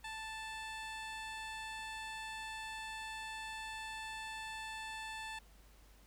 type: tone with low-pass filter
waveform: 15% pulse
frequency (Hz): 880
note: A5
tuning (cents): 0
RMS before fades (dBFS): -45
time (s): 0.04-5.39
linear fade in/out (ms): 5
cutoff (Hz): 9000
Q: 0.69
effects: added 50 Hz sine -60 dBFS peak until 6.06 s + pink hiss -66 dBFS RMS until 6.06 s